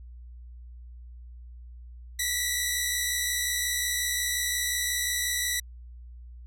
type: tone pair together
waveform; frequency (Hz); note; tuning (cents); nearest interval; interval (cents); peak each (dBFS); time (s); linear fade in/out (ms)
10% pulse; 1925 / 1990.6; B6 / B6; -45 / +13; minor second; 58; -20; 2.19-5.6; 5
effects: added 60 Hz sine -42 dBFS peak until 6.46 s